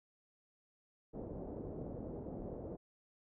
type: low-pass noise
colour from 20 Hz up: white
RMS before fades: -45 dBFS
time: 1.13-2.77 s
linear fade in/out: 20 ms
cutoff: 520 Hz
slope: 24 dB/octave
effects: none